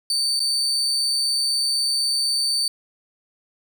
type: tone with dropouts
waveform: 35% pulse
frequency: 4568 Hz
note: D8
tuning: 49 cents flat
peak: -18 dBFS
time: 0.1-2.68 s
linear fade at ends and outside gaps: 2 ms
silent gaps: 0.395-0.402 s
effects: none